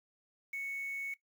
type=tone with quantisation; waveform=sine; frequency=2214 Hz; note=C#7; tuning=3 cents flat; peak=-36 dBFS; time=0.53-1.14 s; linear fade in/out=5 ms; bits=9; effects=noise-tail reverb RT60 0.1 s tail -17 dB re dry